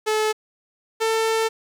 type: tone pair in turn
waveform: sawtooth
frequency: 431.8 / 446.5 Hz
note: A4 / A4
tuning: -33 / +25 cents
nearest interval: minor second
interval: 58 cents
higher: second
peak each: -15 dBFS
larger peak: neither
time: 0.06-0.33 / 1-1.49 s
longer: second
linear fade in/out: 20 ms
effects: low-pass 11000 Hz 12 dB/octave + 8-bit